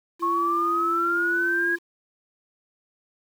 triangle tone with pitch glide, 340 to 344.3 Hz, F4 to F4, -46 to -25 cents, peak -26 dBFS, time 0.19-1.79 s, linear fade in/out 50 ms, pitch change +21 cents, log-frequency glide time 0.97-1.6 s
sine exponential sweep, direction up, 1083 to 1661.2 Hz, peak -21 dBFS, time 0.22-1.76 s, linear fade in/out 10 ms
effects 8-bit

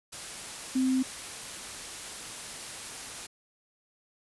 sine tone in noise, 260 Hz, C4, 11 cents flat, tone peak -23 dBFS, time 0.75-1.03 s, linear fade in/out 10 ms, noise white, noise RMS -40 dBFS, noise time 0.12-3.27 s, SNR +14 dB, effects resampled to 24000 Hz

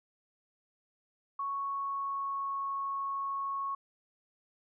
sine tone with pitch glide, 1108.7 to 1101.7 Hz, C#6 to C#6, 0 to -11 cents, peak -32 dBFS, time 1.39-3.75 s, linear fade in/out 5 ms, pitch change -11 cents, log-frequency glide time 1.52-2.68 s, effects none

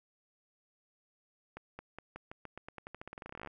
accelerating click train, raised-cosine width 0.5 ms, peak -29 dBFS, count 27, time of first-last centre 1.57-3.473 s, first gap 220 ms, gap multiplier 0.89, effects none

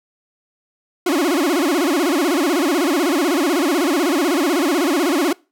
40% pulse tone with vibrato, 317.4 Hz, D#4, 35 cents sharp, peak -14 dBFS, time 1.06-5.33 s, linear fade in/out 5 ms, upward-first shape sine, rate 16 Hz, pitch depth 270 cents each way, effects noise-tail reverb RT60 0.3 s tail -24 dB re dry

